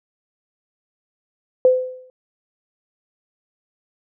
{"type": "tone with exponential decay", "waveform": "sine", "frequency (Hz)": 510, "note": "C5", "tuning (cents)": -44, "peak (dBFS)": -7, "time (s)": [1.65, 2.1], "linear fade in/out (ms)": 1, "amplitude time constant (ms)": 97, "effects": []}